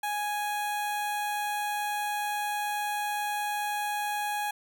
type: tone with notch filter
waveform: sawtooth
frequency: 830.6 Hz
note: G#5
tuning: in tune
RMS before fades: -31 dBFS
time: 0.03-4.51 s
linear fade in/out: 5 ms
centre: 5000 Hz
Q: 1.9
effects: none